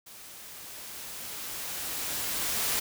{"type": "noise with level ramp", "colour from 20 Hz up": "white", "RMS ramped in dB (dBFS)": [-48, -28], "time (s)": [0.06, 2.8], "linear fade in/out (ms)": 10, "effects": []}